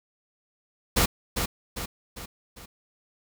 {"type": "noise with echo", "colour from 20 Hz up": "pink", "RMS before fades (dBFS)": -21, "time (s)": [0.96, 1.06], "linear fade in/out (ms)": 10, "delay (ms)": 400, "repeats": 4, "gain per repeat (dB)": -6, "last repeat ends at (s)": 2.66, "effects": []}